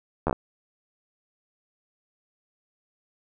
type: slowing click train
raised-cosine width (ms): 1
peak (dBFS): -10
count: 5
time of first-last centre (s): 0.27-0.328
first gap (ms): 12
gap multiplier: 1.13
effects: none